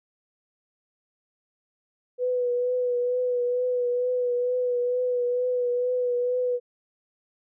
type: tone with vibrato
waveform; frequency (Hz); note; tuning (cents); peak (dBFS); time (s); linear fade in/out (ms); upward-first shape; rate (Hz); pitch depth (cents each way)
sine; 493.9; B4; 0; -22; 2.18-6.6; 50; triangle; 2.2; 31
effects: none